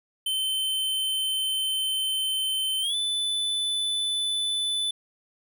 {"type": "tone with pitch glide", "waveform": "square", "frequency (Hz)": [3081, 3498], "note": ["G7", "A7"], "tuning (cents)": [-31, -11], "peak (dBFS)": -25, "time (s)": [0.26, 4.91], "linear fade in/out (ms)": 5, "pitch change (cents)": 220, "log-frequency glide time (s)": [2.81, 2.95], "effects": []}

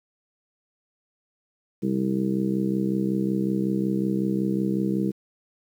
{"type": "harmonic tone", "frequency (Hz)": 65.41, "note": "C2", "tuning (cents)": 0, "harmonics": [2, 3, 4, 5, 6, 7], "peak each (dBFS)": [-33, -24, -37, -27, -33, -35], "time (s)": [1.82, 5.12], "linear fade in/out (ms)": 20, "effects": ["9-bit"]}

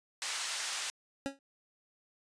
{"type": "band-pass noise", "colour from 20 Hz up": "white", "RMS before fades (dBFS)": -37, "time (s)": [0.22, 0.9], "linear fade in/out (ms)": 0, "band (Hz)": [970, 7200], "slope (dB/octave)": 12}
{"type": "tone with exponential decay", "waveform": "25% pulse", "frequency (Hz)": 275.1, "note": "C#4", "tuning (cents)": -13, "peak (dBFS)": -26, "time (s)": [1.26, 1.39], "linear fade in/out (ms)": 0, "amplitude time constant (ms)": 27}
{"effects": ["resampled to 22050 Hz"]}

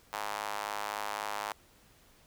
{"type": "tone with high-pass filter", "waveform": "square", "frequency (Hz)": 51.9, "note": "G#1", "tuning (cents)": 0, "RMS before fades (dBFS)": -37, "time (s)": [0.13, 1.52], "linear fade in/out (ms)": 0, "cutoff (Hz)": 880, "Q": 2.1, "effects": ["pink hiss -62 dBFS RMS until 2.26 s"]}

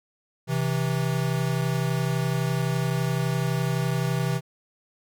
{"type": "tone pair together", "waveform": "square", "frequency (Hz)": [130.81, 162.64], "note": ["C3", "E3"], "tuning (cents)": [0, -23], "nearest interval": "major third", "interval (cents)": 377, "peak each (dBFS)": [-26, -27], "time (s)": [0.47, 4.41], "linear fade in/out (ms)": 50, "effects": []}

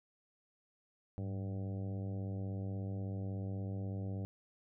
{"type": "harmonic tone with a mistuned harmonic", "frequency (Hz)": 96.4, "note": "G2", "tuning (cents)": -28, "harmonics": [1, 2, 3, 4, 5, 6, 7, 8], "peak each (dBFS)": [-38, -44, -49, -54, -53, -55, -59, -62], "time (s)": [1.18, 4.25], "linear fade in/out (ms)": 0, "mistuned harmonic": 1, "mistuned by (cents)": 84, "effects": []}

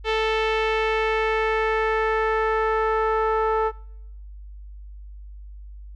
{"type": "tone with low-pass filter sweep", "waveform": "sawtooth", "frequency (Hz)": 440, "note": "A4", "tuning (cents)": 0, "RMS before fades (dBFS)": -22, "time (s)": [0.04, 3.72], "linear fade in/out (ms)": 50, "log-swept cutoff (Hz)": [3100, 1200], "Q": 2, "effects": ["noise-tail reverb RT60 0.8 s tail -25 dB re dry", "added 50 Hz sine -37 dBFS peak until 5.95 s"]}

